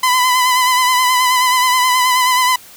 sawtooth tone with vibrato, 1008 Hz, B5, 35 cents sharp, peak -7 dBFS, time 0.03-2.56 s, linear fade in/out 5 ms, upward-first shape sine, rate 9.4 Hz, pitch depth 37 cents each way, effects white hiss -40 dBFS RMS until 2.76 s

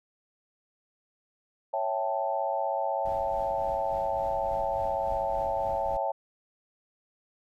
sine chord, A dominant seventh, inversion first, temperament equal, 554.4 / 659.3 / 784 / 880 Hz, C#5 / E5 / G5 / A5, 0 / 0 / 0 / 0 cents, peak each -32 dBFS, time 1.73-6.12 s, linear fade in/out 10 ms
brown noise with tremolo, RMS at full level -41 dBFS, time 3.05-5.97 s, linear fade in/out 5 ms, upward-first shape triangle, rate 3.5 Hz, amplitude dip 50%
effects none

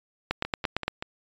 two click trains, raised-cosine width 0.3 ms, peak -16 / -9 dBFS, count 4 / 6, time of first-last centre 0.45-1.025 / 0.31-0.88 s, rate 5.22 / 8.77 Hz, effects resampled to 16000 Hz

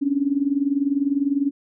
sine tone with tremolo, 280.7 Hz, C#4, 22 cents sharp, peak -14 dBFS, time 0.01-1.51 s, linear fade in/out 20 ms, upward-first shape triangle, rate 20 Hz, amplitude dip 90%, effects none

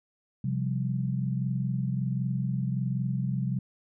sine chord, C suspended fourth, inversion none, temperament equal, 130.81 / 174.61 / 196 Hz, C3 / F3 / G3, 0 / 0 / 0 cents, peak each -28 / -33 / -33 dBFS, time 0.44-3.59 s, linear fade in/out 5 ms, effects none

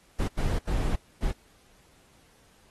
brown noise bursts at uneven times, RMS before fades -26 dBFS, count 4, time 0.19-0.28 / 0.37-0.59 / 0.67-0.96 / 1.22-1.32 s, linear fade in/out 10 ms, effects pink hiss -61 dBFS RMS until 2.7 s + AAC 32 kbps

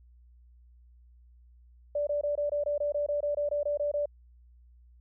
sine tone bursts, 584 Hz, D5, 10 cents flat, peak -26 dBFS, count 15, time 1.95-4.058 s, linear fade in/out 5 ms, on 120 ms, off 22 ms, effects added 60 Hz sine -54 dBFS peak until 5 s

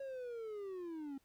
triangle linear sweep, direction down, 552 to 267.2 Hz, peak -40 dBFS, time 0-1.18 s, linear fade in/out 5 ms, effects pink hiss -75 dBFS RMS until 1.24 s

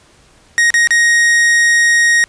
45% pulse tone with dropouts, 1875 Hz, A#6, 10 cents sharp, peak -8 dBFS, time 0.58-2.24 s, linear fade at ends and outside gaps 0 ms, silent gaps 0.704-0.741 / 0.873-0.907 s, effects pink hiss -48 dBFS RMS until 2.28 s + resampled to 22050 Hz

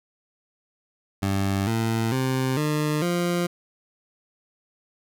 20% pulse tone with pitch steps, 98 / 113.22 / 130.81 / 151.14 / 174.62 Hz, G2 / A2 / C3 / D#3 / F3, 0 / +50 / 0 / -50 / 0 cents, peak -17 dBFS, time 1.22-3.47 s, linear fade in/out 10 ms, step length 450 ms, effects none

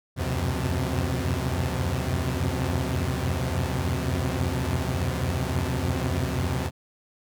sawtooth tone cluster, 73 / 87.6 / 91.1 / 125 / 131.1 Hz, D2 / F2 / F#2 / B2 / C3, -10 / +6 / -26 / +21 / +4 cents, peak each -27 dBFS, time 0.16-6.71 s, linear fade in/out 50 ms, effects none

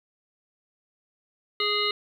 harmonic tone, 415.3 Hz, G#4, in tune, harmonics 1 / 3 / 5 / 7 / 9 / 10, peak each -30 / -30 / -30 / -30 / -30 / -30 dBFS, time 1.6-1.91 s, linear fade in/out 2 ms, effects 9-bit

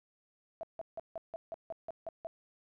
sine tone bursts, 659.3 Hz, E5, in tune, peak -37 dBFS, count 10, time 0.61-2.27 s, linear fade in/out 0 ms, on 22 ms, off 160 ms, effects none

